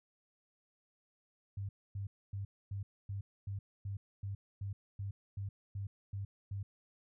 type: tone bursts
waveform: sine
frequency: 99.2 Hz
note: G2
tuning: 21 cents sharp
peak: -37 dBFS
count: 14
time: 1.57-6.63 s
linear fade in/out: 5 ms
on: 120 ms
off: 260 ms
effects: none